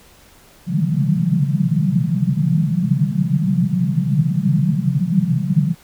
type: band-pass noise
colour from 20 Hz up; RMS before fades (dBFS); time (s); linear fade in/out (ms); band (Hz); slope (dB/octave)
pink; -17; 0.66-5.75; 50; 130 to 200; 96
effects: pink hiss -48 dBFS RMS until 5.83 s